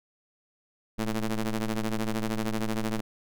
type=ring-modulated tone; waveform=sawtooth; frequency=111.5 Hz; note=A2; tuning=23 cents sharp; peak=-20 dBFS; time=0.98-3.01 s; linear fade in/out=10 ms; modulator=105 Hz; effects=none